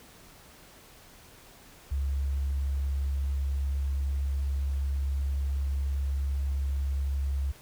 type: tone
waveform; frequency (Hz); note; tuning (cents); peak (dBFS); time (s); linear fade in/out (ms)
sine; 68.9; C#2; -10; -26; 1.91-7.52; 10
effects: pink hiss -53 dBFS RMS until 7.61 s